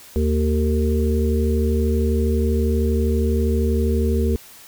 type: harmonic tone with a mistuned harmonic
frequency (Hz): 76.3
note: D#2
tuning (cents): -33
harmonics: 1 / 3 / 5 / 6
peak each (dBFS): -18 / -23 / -25 / -26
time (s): 0.16-4.36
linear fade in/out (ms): 0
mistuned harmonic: 5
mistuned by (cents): +17
effects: white hiss -44 dBFS RMS until 4.67 s